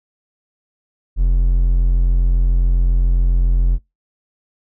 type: tone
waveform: triangle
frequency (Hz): 43.65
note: F1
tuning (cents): 0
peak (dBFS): -9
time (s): 1.16-3.79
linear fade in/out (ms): 50
effects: noise-tail reverb RT60 0.2 s tail -24 dB re dry